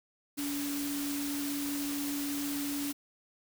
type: tone in noise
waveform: sine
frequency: 285.4 Hz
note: D4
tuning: 49 cents flat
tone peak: -33 dBFS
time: 0.37-2.93 s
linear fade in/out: 20 ms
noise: white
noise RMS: -39 dBFS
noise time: 0.37-2.93 s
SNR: +3 dB
effects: none